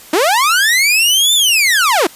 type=linear two-way sweep; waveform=sawtooth; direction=up then down; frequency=286.3 to 3600 to 286.3 Hz; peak=-6 dBFS; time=0.13-2.07 s; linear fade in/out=5 ms; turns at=1.34 s; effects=white hiss -38 dBFS RMS until 2.15 s + resampled to 32000 Hz